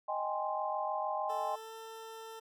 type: chord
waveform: sine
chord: Ab major seventh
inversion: second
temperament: equal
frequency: 622.3 / 784 / 830.6 / 1046.5 Hz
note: Eb5 / G5 / Ab5 / C6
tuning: 0 / 0 / 0 / 0 cents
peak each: -38 dBFS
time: 0.08-1.56 s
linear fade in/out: 10 ms
type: tone with pitch glide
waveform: 20% pulse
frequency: 440 to 447.2 Hz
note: A4 to A4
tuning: 0 to +28 cents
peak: -40 dBFS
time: 1.29-2.4 s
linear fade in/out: 10 ms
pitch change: +28 cents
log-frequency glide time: 1.51-1.74 s
effects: none